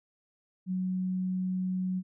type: tone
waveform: sine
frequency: 185 Hz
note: F#3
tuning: in tune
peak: -28 dBFS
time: 0.66-2.03 s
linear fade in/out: 50 ms
effects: none